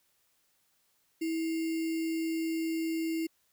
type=tone with sample-and-hold; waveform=sine; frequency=325.1 Hz; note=E4; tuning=24 cents flat; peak=-29 dBFS; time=1.21-3.27 s; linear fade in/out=10 ms; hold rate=2450 Hz; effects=white hiss -72 dBFS RMS until 3.52 s